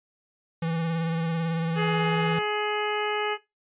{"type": "tone with vibrato", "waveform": "square", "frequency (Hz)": 164.81, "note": "E3", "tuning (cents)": 0, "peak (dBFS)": -26, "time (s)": [0.62, 2.39], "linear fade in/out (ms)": 5, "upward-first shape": "sine", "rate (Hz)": 18, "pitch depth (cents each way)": 30}
{"type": "harmonic tone", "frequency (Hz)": 420.3, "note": "G#4", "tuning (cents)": 21, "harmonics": [1, 2, 3, 4, 5, 6, 7], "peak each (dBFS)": [-28, -31, -33, -34, -35, -36, -36], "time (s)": [1.75, 3.38], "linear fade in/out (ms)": 50}
{"effects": ["noise-tail reverb RT60 0.2 s tail -17 dB re dry", "resampled to 8000 Hz"]}